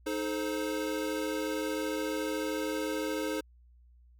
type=chord; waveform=square; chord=A diminished; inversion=second; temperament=equal with one note detuned; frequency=311.1 / 429.7 / 523.3 Hz; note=Eb4 / A4 / C5; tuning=0 / -41 / 0 cents; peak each=-35 / -37 / -37 dBFS; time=0.06-3.41 s; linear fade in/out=10 ms; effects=added 60 Hz sine -56 dBFS peak until 4.19 s